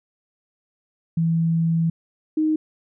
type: tone pair in turn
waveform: sine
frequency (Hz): 164.81 / 311.1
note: E3 / D#4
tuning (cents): 0 / 0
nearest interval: major seventh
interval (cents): 1100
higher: second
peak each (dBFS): -17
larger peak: neither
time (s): 1.17-1.9 / 2.37-2.56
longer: first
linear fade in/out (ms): 5
effects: none